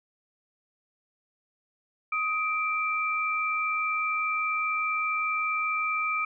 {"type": "tone pair together", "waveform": "sine", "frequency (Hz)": [1255.9, 2349], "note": ["D#6", "D7"], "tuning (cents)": [16, 0], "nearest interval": "major seventh", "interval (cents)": 1084, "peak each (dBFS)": -28, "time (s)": [2.12, 6.25], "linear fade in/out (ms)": 5, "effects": []}